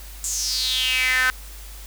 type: tone with high-pass filter sweep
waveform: sawtooth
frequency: 256.4 Hz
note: C4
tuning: 35 cents flat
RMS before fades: -22 dBFS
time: 0.24-1.3 s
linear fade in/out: 0 ms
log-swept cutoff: 7500 to 1500 Hz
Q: 5.9
effects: added 50 Hz sine -37 dBFS peak until 1.86 s + white hiss -43 dBFS RMS until 1.86 s